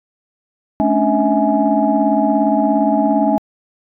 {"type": "tone cluster", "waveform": "sine", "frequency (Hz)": [215.7, 275, 292.3, 647, 836], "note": ["A3", "C#4", "D4", "E5", "G#5"], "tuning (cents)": [-34, -14, -8, -32, 11], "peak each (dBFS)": -18, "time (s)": [0.8, 3.38], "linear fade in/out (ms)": 0, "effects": ["tanh soft clip ceiling -1 dBFS"]}